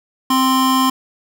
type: tone pair together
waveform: square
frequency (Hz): 261.6 / 1045.5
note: C4 / C6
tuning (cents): 0 / -2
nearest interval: 2 octaves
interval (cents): 2398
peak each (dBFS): -16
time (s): 0.3-0.9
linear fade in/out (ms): 5
effects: none